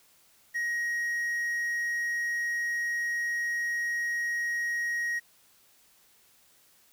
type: tone with quantisation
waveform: triangle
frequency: 1887 Hz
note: A#6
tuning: 21 cents sharp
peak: -26 dBFS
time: 0.54-5.2 s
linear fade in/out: 20 ms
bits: 9
effects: white hiss -62 dBFS RMS until 6.92 s